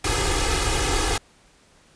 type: noise with comb filter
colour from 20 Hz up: pink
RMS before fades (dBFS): -22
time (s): 0.04-1.18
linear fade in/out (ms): 5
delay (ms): 2.4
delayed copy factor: +0.95
effects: pink hiss -56 dBFS RMS until 1.95 s + resampled to 22050 Hz